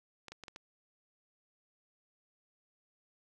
clicks, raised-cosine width 0.2 ms, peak -29 dBFS, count 5, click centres 0.283 / 0.32 / 0.437 / 0.482 / 0.561 s, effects none

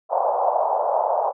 pink band-pass noise, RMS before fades -21 dBFS, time 0.09-1.33 s, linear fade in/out 50 ms, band 560 to 940 Hz, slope 48 dB/octave, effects none

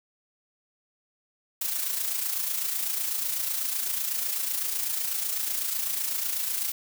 blue noise with amplitude modulation, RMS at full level -27 dBFS, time 1.61-6.72 s, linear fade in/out 5 ms, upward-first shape sine, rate 28 Hz, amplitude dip 50%, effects none

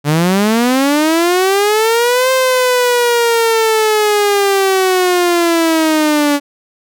sawtooth linear two-way sweep, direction up then down, 141.4 to 523.3 to 284.5 Hz, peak -6 dBFS, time 0.04-6.4 s, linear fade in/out 50 ms, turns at 2.31 s, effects none

